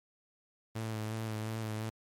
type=tone with vibrato; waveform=sawtooth; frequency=110 Hz; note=A2; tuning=in tune; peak=-31 dBFS; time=0.75-1.9 s; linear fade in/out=10 ms; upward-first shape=sine; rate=2.8 Hz; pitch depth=32 cents each way; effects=MP3 64 kbps